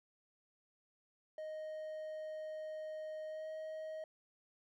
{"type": "tone with pitch glide", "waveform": "triangle", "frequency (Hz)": [622.3, 628.8], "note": ["D#5", "D#5"], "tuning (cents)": [0, 18], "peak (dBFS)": -40, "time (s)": [1.38, 4.04], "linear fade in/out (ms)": 2, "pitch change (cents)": 18, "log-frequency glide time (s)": [3.27, 3.48], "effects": []}